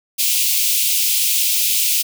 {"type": "high-pass noise", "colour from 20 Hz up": "white", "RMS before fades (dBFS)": -17, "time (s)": [0.18, 2.03], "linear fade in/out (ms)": 20, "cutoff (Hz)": 2400, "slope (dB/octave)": 48, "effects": []}